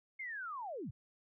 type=linear sweep; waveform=sine; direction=down; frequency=2171 to 82.41 Hz; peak=-40 dBFS; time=0.19-0.91 s; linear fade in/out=10 ms; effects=none